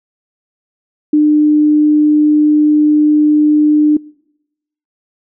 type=tone; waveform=sine; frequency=300.8 Hz; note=D4; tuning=42 cents sharp; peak=-6 dBFS; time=1.13-3.97 s; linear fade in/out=5 ms; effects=noise-tail reverb RT60 0.9 s tail -26 dB re dry